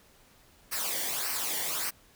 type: noise with flanger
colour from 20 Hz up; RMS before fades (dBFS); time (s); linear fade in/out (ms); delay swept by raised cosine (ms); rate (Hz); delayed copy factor
white; -32; 0.71-1.91; 20; 0.28 to 0.79; 1.7; -0.65
effects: pink hiss -60 dBFS RMS until 2.15 s